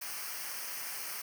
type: noise with comb filter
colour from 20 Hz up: white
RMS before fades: -40 dBFS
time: 0.01-1.22 s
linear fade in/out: 10 ms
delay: 0.27 ms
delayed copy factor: -0.75
effects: none